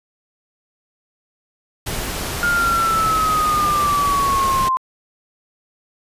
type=noise; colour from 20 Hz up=pink; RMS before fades=-25 dBFS; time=1.86-4.69 s; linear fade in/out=10 ms
type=exponential sweep; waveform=sine; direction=down; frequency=1421 to 1038 Hz; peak=-15 dBFS; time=2.43-4.77 s; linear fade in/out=0 ms
effects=resampled to 32000 Hz